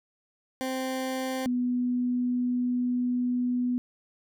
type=tone pair in turn; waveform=20% pulse / sine; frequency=260.8 / 247 Hz; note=C4 / B3; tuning=-5 / 0 cents; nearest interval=minor second; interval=95 cents; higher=first; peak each=-24 dBFS; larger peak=neither; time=0.61-1.46 / 1.46-3.78 s; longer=second; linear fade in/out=0 ms; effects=none